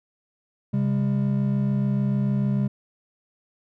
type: tone pair together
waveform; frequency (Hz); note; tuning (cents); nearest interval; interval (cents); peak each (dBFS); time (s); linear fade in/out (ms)
triangle; 134 / 200.8; C3 / G3; +42 / +42; perfect fifth; 700; -21; 0.73-2.68; 10
effects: none